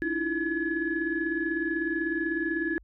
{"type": "tone cluster", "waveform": "sine", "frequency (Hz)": [285.9, 322, 342, 1699], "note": ["D4", "E4", "F4", "G#6"], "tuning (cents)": [-46, -41, -36, 39], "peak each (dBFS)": [-37, -30, -32, -30], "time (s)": [0.02, 2.78], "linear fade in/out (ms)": 0, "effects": ["tanh soft clip ceiling -16 dBFS", "added 50 Hz sine -52 dBFS peak until 2.83 s"]}